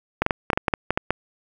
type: clicks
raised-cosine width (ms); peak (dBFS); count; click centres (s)
0.5; -4; 11; 0.22 / 0.264 / 0.308 / 0.502 / 0.532 / 0.575 / 0.682 / 0.738 / 0.906 / 0.975 / 1.106
effects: 7-bit